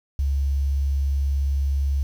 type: tone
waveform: sine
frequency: 69.3 Hz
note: C#2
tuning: in tune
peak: -19 dBFS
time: 0.19-2.03 s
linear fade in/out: 0 ms
effects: 8-bit